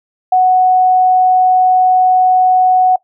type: tone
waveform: sine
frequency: 740 Hz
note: F#5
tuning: in tune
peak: -6 dBFS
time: 0.32-2.96 s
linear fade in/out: 5 ms
effects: noise-tail reverb RT60 0.1 s tail -20 dB re dry